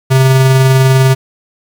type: tone with tremolo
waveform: square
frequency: 132.1 Hz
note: C3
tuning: 17 cents sharp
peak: -5 dBFS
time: 0.1-1.15 s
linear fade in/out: 20 ms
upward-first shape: sine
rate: 20 Hz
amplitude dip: 25%
effects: 7-bit